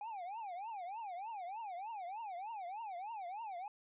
triangle tone with vibrato, 801 Hz, G5, 37 cents sharp, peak -40 dBFS, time 0.01-3.68 s, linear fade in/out 2 ms, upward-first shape triangle, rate 3.3 Hz, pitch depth 290 cents each way, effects resampled to 8000 Hz

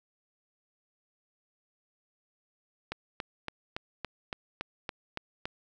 click train, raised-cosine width 0.3 ms, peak -18 dBFS, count 10, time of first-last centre 2.92-5.455 s, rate 3.55 Hz, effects none

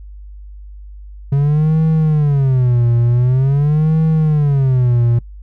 triangle tone with vibrato, 137.3 Hz, C#3, 16 cents flat, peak -8 dBFS, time 1.32-5.19 s, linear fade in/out 5 ms, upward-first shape sine, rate 0.46 Hz, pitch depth 260 cents each way, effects noise-tail reverb RT60 0.1 s tail -23 dB re dry + added 50 Hz sine -31 dBFS peak until 5.42 s

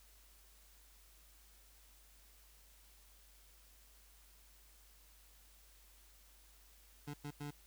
25% pulse tone bursts at uneven times, 145.7 Hz, D3, 13 cents flat, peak -39 dBFS, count 3, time 7.07-7.14 / 7.24-7.31 / 7.4-7.51 s, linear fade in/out 10 ms, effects added 50 Hz sine -64 dBFS peak until 7.66 s + white hiss -66 dBFS RMS until 7.66 s

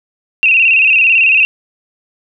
sine tone with vibrato, 2637 Hz, E7, in tune, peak -6 dBFS, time 0.43-1.45 s, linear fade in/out 0 ms, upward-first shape square, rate 18 Hz, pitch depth 63 cents each way, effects none

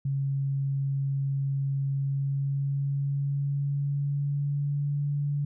sine tone with pitch glide, 137.7 to 143.96 Hz, C#3 to D3, -11 to -34 cents, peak -25 dBFS, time 0.05-5.45 s, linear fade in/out 5 ms, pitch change +77 cents, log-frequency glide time 1.94-5 s, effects none

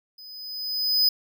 square tone with level ramp, 5010 Hz, D#8, 11 cents sharp, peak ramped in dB -43 to -16 dBFS, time 0.18-1.09 s, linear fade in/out 5 ms, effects none

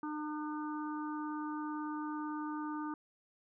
harmonic tone with a mistuned harmonic, 303 Hz, D#4, 46 cents flat, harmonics 1 / 3 / 4 / 5, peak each -38 / -44 / -45 / -51 dBFS, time 0.03-2.94 s, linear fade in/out 2 ms, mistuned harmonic 5, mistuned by -18 cents, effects none

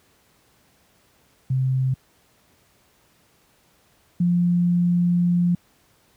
sine tone pair in turn, 130.81 / 175.11 Hz, C3 / F3, 0 / +5 cents, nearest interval perfect fourth, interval 505 cents, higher second, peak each -18 / -16 dBFS, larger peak second, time 1.5-1.94 / 4.2-5.55 s, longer second, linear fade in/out 5 ms, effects pink hiss -60 dBFS RMS until 6.16 s + high-pass 60 Hz 12 dB/octave

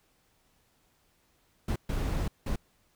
brown noise bursts at uneven times, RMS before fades -30 dBFS, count 3, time 1.68-1.76 / 1.89-2.28 / 2.46-2.56 s, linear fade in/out 5 ms, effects pink hiss -69 dBFS RMS until 2.95 s

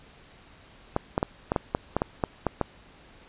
clicks, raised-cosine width 1 ms, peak -9 dBFS, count 11, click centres 0.964 / 1.179 / 1.229 / 1.519 / 1.562 / 1.749 / 1.966 / 2.019 / 2.238 / 2.467 / 2.613 s, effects pink hiss -53 dBFS RMS until 3.28 s + resampled to 8000 Hz

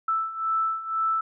sine beating tone pair, 1318.5 / 1320.5 Hz, E6 / E6, 0 / +3 cents, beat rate 2 Hz, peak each -29 / -25 dBFS, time 0.08-1.21 s, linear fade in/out 5 ms, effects none

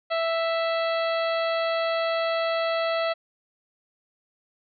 harmonic tone with a mistuned harmonic, 660 Hz, E5, 2 cents sharp, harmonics 1 / 2 / 3 / 4 / 5 / 6 / 7, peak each -24 / -30 / -34 / -36 / -38 / -40 / -41 dBFS, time 0.1-3.14 s, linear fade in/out 20 ms, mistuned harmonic 7, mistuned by -84 cents, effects none

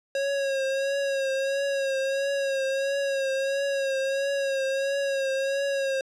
square tone with vibrato, 546 Hz, C#5, 26 cents flat, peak -25 dBFS, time 0.15-6.01 s, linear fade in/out 2 ms, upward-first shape triangle, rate 1.5 Hz, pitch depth 43 cents each way, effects low-pass 7000 Hz 12 dB/octave

